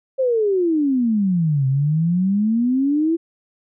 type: exponential two-way sweep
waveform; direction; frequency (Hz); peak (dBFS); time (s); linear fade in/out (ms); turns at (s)
sine; down then up; 540 to 130.81 to 338.1; -15; 0.18-3.17; 20; 1.67
effects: none